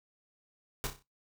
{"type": "noise with echo", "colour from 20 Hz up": "pink", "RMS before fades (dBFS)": -34, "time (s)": [0.84, 0.87], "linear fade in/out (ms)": 0, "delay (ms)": 31, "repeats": 5, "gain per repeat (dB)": -7, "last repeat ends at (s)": 1.025, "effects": ["noise-tail reverb RT60 0.2 s tail -19 dB re dry"]}